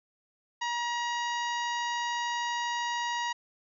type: harmonic tone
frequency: 953 Hz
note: A#5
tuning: 38 cents sharp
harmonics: 1 / 2 / 3 / 4 / 5 / 6 / 7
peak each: -31 / -35 / -40 / -42 / -46 / -47 / -46 dBFS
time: 0.61-3.33 s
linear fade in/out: 10 ms
effects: none